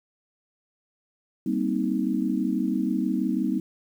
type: chord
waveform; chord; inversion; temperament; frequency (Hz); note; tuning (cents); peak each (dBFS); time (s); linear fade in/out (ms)
sine; C minor seventh; second; just; 196.22 / 235.5 / 261.6 / 314; G3 / Bb3 / C4 / Eb4; +2 / +18 / 0 / +16; -28; 1.46-3.6; 5
effects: 9-bit